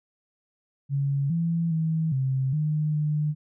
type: tone with pitch steps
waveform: sine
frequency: 139.7 / 167.2 / 160.5 / 132.7 / 152.5 / 150.7 Hz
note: C#3 / E3 / E3 / C3 / D#3 / D3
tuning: +14 / +25 / -46 / +25 / -34 / +45 cents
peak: -22 dBFS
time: 0.89-3.35 s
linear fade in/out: 50 ms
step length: 410 ms
effects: none